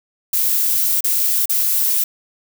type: noise with dropouts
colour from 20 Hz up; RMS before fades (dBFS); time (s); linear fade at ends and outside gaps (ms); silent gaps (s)
violet; -17; 0.33-2.04; 5; 1.007-1.041 / 1.457-1.494
effects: none